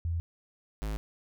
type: tone pair in turn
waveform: sine / square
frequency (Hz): 84 / 52.92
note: E2 / G#1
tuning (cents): +33 / +33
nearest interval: minor sixth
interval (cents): 800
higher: first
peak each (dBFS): -28 / -32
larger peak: first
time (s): 0.05-0.2 / 0.82-0.97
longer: neither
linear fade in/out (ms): 0
effects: none